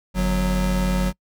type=tone pair together; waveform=square; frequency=48.71 / 183.9 Hz; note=G1 / F#3; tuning=-10 / -10 cents; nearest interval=octave + major seventh; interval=2300 cents; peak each=-22 dBFS; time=0.14-1.13 s; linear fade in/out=50 ms; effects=noise-tail reverb RT60 0.1 s tail -26 dB re dry